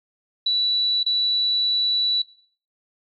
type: tone with dropouts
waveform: sine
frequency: 3945 Hz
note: B7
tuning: 3 cents flat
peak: -17 dBFS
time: 0.46-2.22 s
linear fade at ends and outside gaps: 5 ms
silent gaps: 1.032-1.062 s
effects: noise-tail reverb RT60 0.5 s tail -18 dB re dry + MP3 32 kbps